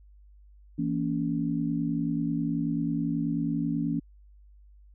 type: chord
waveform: sine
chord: A# diminished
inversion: second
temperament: equal with one note detuned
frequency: 164.81 / 233.1 / 283.3 Hz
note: E3 / A#3 / C#4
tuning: 0 / 0 / +38 cents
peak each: -30 / -31 / -29 dBFS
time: 0.78-4 s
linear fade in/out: 10 ms
effects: added 50 Hz sine -51 dBFS peak until 4.94 s